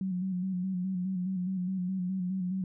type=tone with vibrato; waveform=sine; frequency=185 Hz; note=F#3; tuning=in tune; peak=-29 dBFS; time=0.01-2.64 s; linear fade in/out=2 ms; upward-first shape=square; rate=4.8 Hz; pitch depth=46 cents each way; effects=none

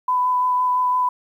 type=tone with vibrato; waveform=sine; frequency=1000 Hz; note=B5; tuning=21 cents sharp; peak=-16 dBFS; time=0.08-1.09 s; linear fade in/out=5 ms; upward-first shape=sine; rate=5.9 Hz; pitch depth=11 cents each way; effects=9-bit

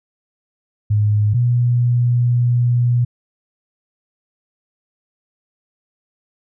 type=tone pair in turn; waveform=sine; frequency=105 / 121.4 Hz; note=G#2 / B2; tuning=+19 / -29 cents; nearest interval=minor third; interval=252 cents; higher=second; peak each=-12 dBFS; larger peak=neither; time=0.9-1.34 / 1.34-3.05 s; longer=second; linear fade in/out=10 ms; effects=none

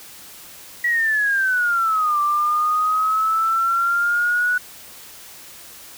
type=exponential two-way sweep; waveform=sine; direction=down then up; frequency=1938 to 1174.7 to 1479 Hz; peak=-16 dBFS; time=0.84-4.58 s; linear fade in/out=5 ms; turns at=2.2 s; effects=white hiss -41 dBFS RMS until 5.97 s

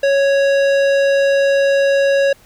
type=tone with tanh clipping; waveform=sine; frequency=554 Hz; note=C#5; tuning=1 cent flat; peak=-13 dBFS; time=0.03-2.33 s; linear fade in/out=5 ms; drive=16 dB; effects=pink hiss -49 dBFS RMS until 2.45 s

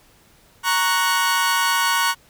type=chord; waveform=sawtooth; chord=F# major; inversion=first; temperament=equal; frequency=932.3 / 1108.7 / 1480 Hz; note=A#5 / C#6 / F#6; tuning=0 / 0 / 0 cents; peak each=-18 dBFS; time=0.63-2.15 s; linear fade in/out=50 ms; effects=pink hiss -54 dBFS RMS until 2.29 s

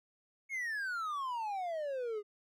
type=exponential sweep; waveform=triangle; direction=down; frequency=2217 to 404.3 Hz; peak=-33 dBFS; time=0.49-2.23 s; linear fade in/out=50 ms; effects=none

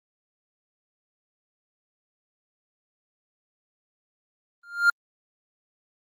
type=tone with exponential growth; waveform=triangle; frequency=1400 Hz; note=F6; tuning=4 cents sharp; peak=-10 dBFS; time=4.63-4.9 s; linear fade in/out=5 ms; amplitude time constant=57 ms; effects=Opus 32 kbps

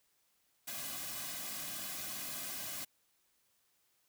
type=noise with comb filter; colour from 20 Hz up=white; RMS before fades=-42 dBFS; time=0.67-2.85 s; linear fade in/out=10 ms; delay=2.2 ms; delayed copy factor=-0.8; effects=white hiss -75 dBFS RMS until 4.08 s

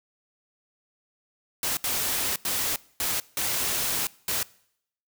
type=noise bursts at uneven times; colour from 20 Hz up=white; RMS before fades=-27 dBFS; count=6; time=1.63-1.77 / 1.84-2.36 / 2.45-2.76 / 3-3.2 / 3.37-4.07 / 4.28-4.43 s; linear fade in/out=2 ms; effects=noise-tail reverb RT60 0.7 s tail -23 dB re dry

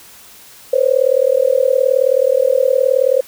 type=tone with amplitude modulation; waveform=sine; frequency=523.3 Hz; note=C5; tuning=in tune; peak=-6 dBFS; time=0.73-3.21 s; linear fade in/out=5 ms; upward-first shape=sine; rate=39 Hz; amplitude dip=100%; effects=white hiss -41 dBFS RMS until 3.27 s

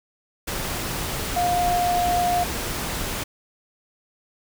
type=tone in noise; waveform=sine; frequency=708 Hz; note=F5; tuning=23 cents sharp; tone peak=-19 dBFS; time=1.36-2.44 s; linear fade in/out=10 ms; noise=pink; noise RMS=-28 dBFS; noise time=0.47-3.24 s; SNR=+6 dB; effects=none

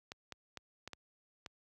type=clicks; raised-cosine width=0.2 ms; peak=-27 dBFS; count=6; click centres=0.119 / 0.323 / 0.573 / 0.876 / 0.933 / 1.462 s; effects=high-pass 60 Hz 12 dB/octave

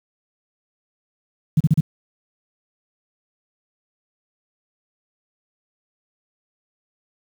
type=tone bursts; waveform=sine; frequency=155.6 Hz; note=D#3; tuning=in tune; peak=-10 dBFS; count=4; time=1.57-1.805 s; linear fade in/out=5 ms; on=31 ms; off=37 ms; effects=high-pass 80 Hz 12 dB/octave + 7-bit

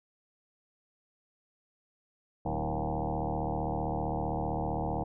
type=tone with frequency modulation; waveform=sine; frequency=321.5 Hz; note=E4; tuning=43 cents flat; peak=-29 dBFS; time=2.45-5.04 s; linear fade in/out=10 ms; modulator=75.4 Hz; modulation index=7.2; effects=none

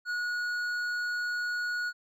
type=tone with hard clipping; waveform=sine; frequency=1454 Hz; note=F#6; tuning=31 cents flat; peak=-31 dBFS; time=0.05-1.93 s; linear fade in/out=50 ms; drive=7 dB; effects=none

